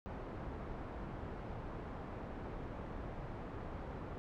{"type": "low-pass noise", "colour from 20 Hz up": "pink", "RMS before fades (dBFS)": -45, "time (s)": [0.06, 4.18], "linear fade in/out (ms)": 0, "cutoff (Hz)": 1100, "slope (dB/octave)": 12, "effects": []}